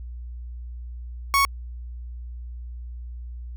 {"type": "tone", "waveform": "30% pulse", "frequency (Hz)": 1108.7, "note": "C#6", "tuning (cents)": 0, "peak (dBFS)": -14, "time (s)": [1.34, 1.45], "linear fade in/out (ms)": 0, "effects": ["added 60 Hz sine -33 dBFS peak until 3.56 s"]}